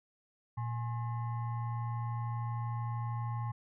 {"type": "tone with frequency modulation", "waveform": "sine", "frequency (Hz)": 116.6, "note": "A#2", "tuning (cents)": 1, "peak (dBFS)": -33, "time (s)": [0.57, 3.52], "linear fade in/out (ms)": 10, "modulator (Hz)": 953, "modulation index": 0.54, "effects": []}